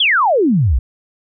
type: exponential sweep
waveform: sine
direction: down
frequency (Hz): 3520 to 53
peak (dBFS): -10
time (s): 0-0.79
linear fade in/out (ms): 5
effects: none